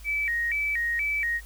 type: tone with vibrato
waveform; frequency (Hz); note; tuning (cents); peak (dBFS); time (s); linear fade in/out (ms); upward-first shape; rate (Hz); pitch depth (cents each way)
sine; 2079; C7; -12; -24; 0.04-1.41; 50; square; 2.1; 180
effects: added 52 Hz sine -42 dBFS peak until 1.45 s + white hiss -52 dBFS RMS until 1.45 s